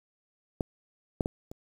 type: clicks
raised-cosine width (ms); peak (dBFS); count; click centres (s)
2; -15 / -13 / -17 / -28; 4; 0.608 / 1.208 / 1.259 / 1.515
effects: 8-bit